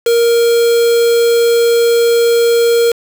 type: tone with quantisation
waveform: triangle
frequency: 467.6 Hz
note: A#4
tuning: 5 cents sharp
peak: -6 dBFS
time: 0.06-2.92 s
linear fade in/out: 5 ms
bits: 3
effects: none